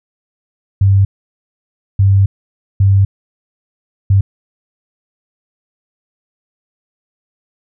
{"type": "tone bursts at uneven times", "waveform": "sine", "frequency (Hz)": 98, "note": "G2", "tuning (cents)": 0, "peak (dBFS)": -6, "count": 4, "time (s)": [[0.81, 1.05], [1.99, 2.26], [2.8, 3.05], [4.1, 4.21]], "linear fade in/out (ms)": 5, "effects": []}